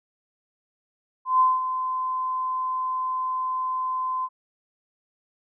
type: tone with ADSR envelope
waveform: sine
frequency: 1029 Hz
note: C6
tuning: 29 cents flat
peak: -14 dBFS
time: 1.25-4.29 s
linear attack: 150 ms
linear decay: 200 ms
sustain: -10 dB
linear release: 49 ms
effects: none